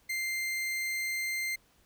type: tone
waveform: 40% pulse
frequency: 2093 Hz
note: C7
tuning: in tune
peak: -30 dBFS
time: 0.09-1.56 s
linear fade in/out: 10 ms
effects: pink hiss -66 dBFS RMS until 1.85 s